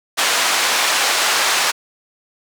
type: band-pass noise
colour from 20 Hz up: pink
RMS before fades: -17 dBFS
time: 0.17-1.72 s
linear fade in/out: 20 ms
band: 890 to 8200 Hz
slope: 12 dB/octave
effects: none